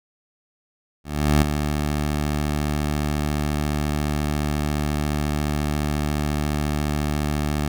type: tone with ADSR envelope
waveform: 15% pulse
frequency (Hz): 74.3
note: D2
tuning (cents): +21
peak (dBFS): -7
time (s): 1.04-7.68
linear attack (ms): 380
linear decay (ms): 10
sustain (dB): -8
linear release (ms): 4
effects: none